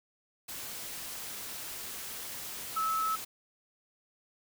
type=tone in noise; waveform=sine; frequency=1300 Hz; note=E6; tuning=24 cents flat; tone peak=-28 dBFS; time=2.76-3.16 s; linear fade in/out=10 ms; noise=white; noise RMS=-41 dBFS; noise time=0.48-3.25 s; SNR=+10 dB; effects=none